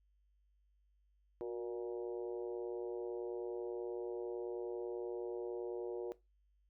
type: harmonic tone with a mistuned harmonic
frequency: 118.3 Hz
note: A#2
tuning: 26 cents sharp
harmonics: 3 / 4 / 5 / 6 / 7 / 8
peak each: -41 / -43 / -51 / -59 / -58 / -60 dBFS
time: 1.41-6.12 s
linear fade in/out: 0 ms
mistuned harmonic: 3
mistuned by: +38 cents
effects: noise-tail reverb RT60 0.2 s tail -17 dB re dry + added 50 Hz sine -70 dBFS peak until 6.69 s